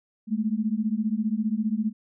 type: beating tone pair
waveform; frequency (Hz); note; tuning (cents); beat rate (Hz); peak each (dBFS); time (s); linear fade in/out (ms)
sine; 209.1 / 224.1; G#3 / A3; +12 / +32; 15; -26 / -26; 0.27-1.93; 50
effects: none